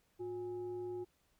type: tone with frequency modulation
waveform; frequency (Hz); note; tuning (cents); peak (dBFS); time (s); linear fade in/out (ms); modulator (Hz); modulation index
sine; 359.9; F#4; -48; -39; 0.19-1.05; 20; 466; 0.36
effects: pink hiss -75 dBFS RMS until 1.39 s